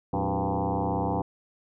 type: tone with frequency modulation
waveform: sine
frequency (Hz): 304.6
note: D#4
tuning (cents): -37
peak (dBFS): -24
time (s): 0.13-1.22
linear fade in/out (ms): 5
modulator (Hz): 96.5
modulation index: 6.5
effects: none

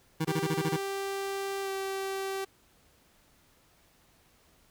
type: tone bursts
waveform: 25% pulse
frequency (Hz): 159.3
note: D#3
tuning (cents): +41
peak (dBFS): -23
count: 8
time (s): 0.2-0.767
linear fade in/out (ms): 10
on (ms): 49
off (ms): 25
type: tone with pitch glide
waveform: sawtooth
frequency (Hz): 392.6 to 387.6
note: G4 to G4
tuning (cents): +3 to -20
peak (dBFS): -28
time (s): 0.27-2.45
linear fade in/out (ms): 10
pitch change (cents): -23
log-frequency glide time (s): 1.62-1.7
effects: pink hiss -64 dBFS RMS until 4.7 s

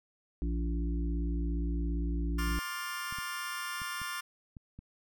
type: harmonic tone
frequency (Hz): 57.4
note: A#1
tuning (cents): -26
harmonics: 1 / 3 / 5 / 6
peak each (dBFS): -30 / -39 / -39 / -45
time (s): 0.42-2.59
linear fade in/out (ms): 0
type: chord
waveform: sawtooth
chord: D minor seventh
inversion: third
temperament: just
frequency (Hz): 1057.2 / 1174.7 / 1409.6 / 1762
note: C6 / D6 / F6 / A6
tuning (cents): +18 / 0 / +16 / +2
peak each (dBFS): -38 / -39 / -36 / -38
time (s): 2.38-4.21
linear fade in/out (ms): 10
type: clicks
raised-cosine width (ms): 5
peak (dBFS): -34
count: 8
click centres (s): 2.478 / 2.517 / 3.125 / 3.186 / 3.818 / 4.017 / 4.568 / 4.79
effects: none

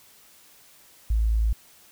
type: tone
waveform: sine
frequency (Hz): 55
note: A1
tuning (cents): 0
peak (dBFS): -19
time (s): 1.1-1.53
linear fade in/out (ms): 5
effects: white hiss -54 dBFS RMS until 1.91 s

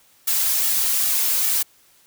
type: noise with flanger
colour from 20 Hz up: blue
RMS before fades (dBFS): -20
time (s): 0.27-1.63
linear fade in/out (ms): 10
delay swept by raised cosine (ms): 1.9 to 3.5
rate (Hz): 2.5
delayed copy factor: -0.6
effects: white hiss -56 dBFS RMS until 2.06 s

